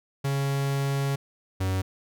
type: tone pair in turn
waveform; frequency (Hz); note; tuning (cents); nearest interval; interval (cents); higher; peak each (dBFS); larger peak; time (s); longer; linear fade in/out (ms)
45% pulse; 138.59 / 94.39; C#3 / F#2; 0 / +35; perfect fifth; 665; first; -24; neither; 0.24-1.16 / 1.6-1.82; first; 10
effects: none